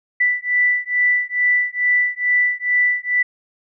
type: beating tone pair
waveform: sine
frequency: 1975.5 / 1977.8 Hz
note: B6 / B6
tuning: 0 / +2 cents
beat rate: 2.3 Hz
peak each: -18 / -18 dBFS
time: 0.2-3.23 s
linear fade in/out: 10 ms
effects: none